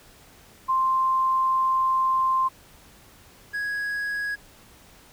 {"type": "tone pair in turn", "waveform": ["sine", "triangle"], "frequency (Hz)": [1050, 1662], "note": ["C6", "G#6"], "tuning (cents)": [6, 1], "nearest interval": "minor sixth", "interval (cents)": 795, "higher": "second", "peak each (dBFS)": [-19, -24], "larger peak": "first", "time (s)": [[0.68, 2.49], [3.53, 4.36]], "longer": "first", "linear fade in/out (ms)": 20, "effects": ["pink hiss -52 dBFS RMS until 5.12 s"]}